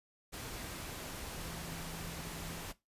sine tone in noise, 164.81 Hz, E3, in tune, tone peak -48 dBFS, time 1.35-2.63 s, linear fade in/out 20 ms, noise pink, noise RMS -44 dBFS, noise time 0.32-2.73 s, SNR -7 dB, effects noise-tail reverb RT60 0.2 s tail -18 dB re dry + resampled to 32000 Hz

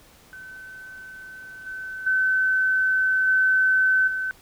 sine tone with level steps, 1525 Hz, G6, 48 cents flat, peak -38 / -31 / -18 / -16 / -24 dBFS, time 0.33-4.31 s, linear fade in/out 0 ms, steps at 1.66 / 2.06 / 3.27 / 4.07 s, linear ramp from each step 10 ms, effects pink hiss -53 dBFS RMS until 4.41 s

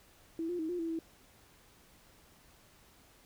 sine tone with pitch steps, 328 / 352.6 / 318.1 / 354.1 / 330.1 / 326.2 Hz, E4 / F4 / D#4 / F4 / E4 / E4, -9 / +17 / +38 / +24 / +2 / -18 cents, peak -33 dBFS, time 0.39-0.99 s, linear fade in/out 2 ms, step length 100 ms, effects pink hiss -62 dBFS RMS until 3.25 s

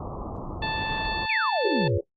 pink low-pass noise, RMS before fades -34 dBFS, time 0-1.26 s, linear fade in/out 5 ms, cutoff 1200 Hz, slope 96 dB/octave
harmonic tone, 880 Hz, A5, in tune, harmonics 1 / 2 / 3 / 4 / 5, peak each -30 / -33 / -35 / -36 / -37 dBFS, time 0.62-1.88 s, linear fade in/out 5 ms
sine exponential sweep, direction down, 2700 to 84.9 Hz, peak -23 dBFS, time 1.29-1.98 s, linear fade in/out 5 ms
sine chord, C# dominant seventh, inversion first, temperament equal, 349.2 / 415.3 / 493.9 / 554.4 Hz, E#4 / G#4 / B4 / C#5, 0 / 0 / 0 / 0 cents, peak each -30 dBFS, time 1.64-2.01 s, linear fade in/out 10 ms
effects noise-tail reverb RT60 0.1 s tail -20 dB re dry + Opus 32 kbps

